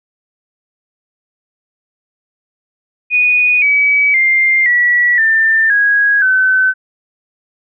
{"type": "tone with pitch steps", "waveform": "sine", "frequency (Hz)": [2472, 2280, 2103, 1939.5, 1788.8, 1649.9, 1521.7], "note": ["D#7", "C#7", "C7", "B6", "A6", "G#6", "F#6"], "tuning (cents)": [-12, 48, 8, -32, 28, -12, 48], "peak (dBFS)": -8, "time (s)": [3.1, 6.74], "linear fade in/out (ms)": 50, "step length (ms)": 520, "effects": []}